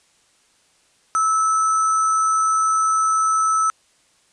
sine tone with sample-and-hold, 1307 Hz, E6, 15 cents flat, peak -15 dBFS, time 1.15-3.7 s, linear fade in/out 0 ms, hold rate 7350 Hz, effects white hiss -59 dBFS RMS until 4.32 s + resampled to 22050 Hz

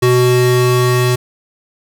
square tone pair together, 124.41 / 372.8 Hz, B2 / F#4, +13 / +13 cents, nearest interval octave + perfect fifth, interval 1900 cents, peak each -13 dBFS, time 0.02-1.16 s, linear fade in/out 10 ms, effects none

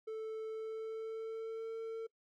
triangle tone with pitch glide, 440 to 450.5 Hz, A4 to A4, 0 to +41 cents, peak -37 dBFS, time 0.07-2.07 s, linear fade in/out 10 ms, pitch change +41 cents, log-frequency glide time 0.48-1.76 s, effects noise-tail reverb RT60 0.1 s tail -25 dB re dry

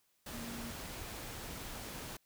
sine tone in noise, 233.3 Hz, A#3, 2 cents sharp, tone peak -44 dBFS, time 0.33-0.71 s, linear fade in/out 5 ms, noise pink, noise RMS -45 dBFS, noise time 0.26-2.17 s, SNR -2 dB, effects white hiss -75 dBFS RMS until 2.25 s

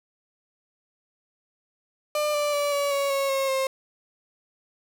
35% pulse tone with pitch steps, 598 / 588.1 / 578.3 / 568.7 / 559.2 / 550 / 540.8 / 531.8 Hz, D5 / D5 / D5 / C#5 / C#5 / C#5 / C#5 / C5, +31 / +2 / -27 / +44 / +15 / -14 / -43 / +28 cents, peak -21 dBFS, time 2.15-3.67 s, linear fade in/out 2 ms, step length 190 ms, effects none

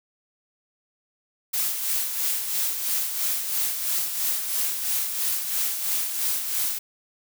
blue noise with tremolo, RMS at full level -24 dBFS, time 1.53-6.79 s, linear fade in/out 10 ms, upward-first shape sine, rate 3 Hz, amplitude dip 50%, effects none

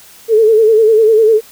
sine tone with vibrato, 440 Hz, A4, in tune, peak -5 dBFS, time 0.28-1.41 s, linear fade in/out 50 ms, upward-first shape sine, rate 10 Hz, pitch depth 68 cents each way, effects white hiss -40 dBFS RMS until 1.51 s

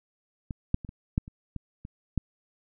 clicks, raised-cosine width 5 ms, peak -21 / -10 / -26 / -28 / -11 / -30 / -22 / -27 / -13 dBFS, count 9, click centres 0.508 / 0.744 / 0.848 / 0.891 / 1.179 / 1.279 / 1.563 / 1.851 / 2.177 s, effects none

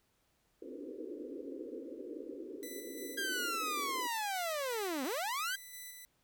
pink band-pass noise, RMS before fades -45 dBFS, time 0.62-4.07 s, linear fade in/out 5 ms, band 260 to 520 Hz, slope 96 dB/octave
5% pulse tone with tremolo, 1991 Hz, B6, 14 cents sharp, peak -35 dBFS, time 2.63-6.05 s, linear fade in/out 0 ms, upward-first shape square, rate 2.9 Hz, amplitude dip 35%
sawtooth linear two-way sweep, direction down then up, 1624 to 246.9 to 1624 Hz, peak -31 dBFS, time 3.17-5.56 s, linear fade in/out 10 ms, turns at 5.04 s
effects pink hiss -75 dBFS RMS until 6.23 s

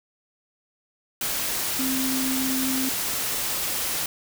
sine tone in noise, 262.4 Hz, C4, 5 cents sharp, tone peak -25 dBFS, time 1.79-2.89 s, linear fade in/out 2 ms, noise white, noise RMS -27 dBFS, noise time 1.21-4.06 s, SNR -1 dB, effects none

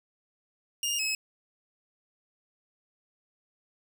20% pulse tone pair in turn, 2826 / 2573 Hz, F7 / E7, +20 / -43 cents, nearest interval major second, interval 163 cents, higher first, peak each -23 / -23 dBFS, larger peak neither, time 0.83-0.99 / 0.99-1.15 s, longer neither, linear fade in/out 2 ms, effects none

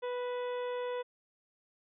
harmonic tone with a mistuned harmonic, 492.9 Hz, B4, 3 cents flat, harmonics 1 / 2 / 3 / 4 / 5 / 6 / 7, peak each -34 / -42 / -50 / -51 / -55 / -59 / -54 dBFS, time 0.02-1.03 s, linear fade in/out 20 ms, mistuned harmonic 5, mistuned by +43 cents, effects none

